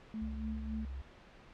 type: tone with tremolo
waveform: sine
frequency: 219 Hz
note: A3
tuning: 8 cents flat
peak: -36 dBFS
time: 0.14-0.85 s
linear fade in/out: 0 ms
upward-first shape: sine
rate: 3.6 Hz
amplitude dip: 60%
type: tone with vibrato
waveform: sine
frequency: 66.4 Hz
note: C2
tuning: 26 cents sharp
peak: -39 dBFS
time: 0.21-1.02 s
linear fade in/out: 10 ms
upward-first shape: triangle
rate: 17 Hz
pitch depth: 21 cents each way
effects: pink hiss -57 dBFS RMS until 1.53 s + low-pass 3000 Hz 12 dB/octave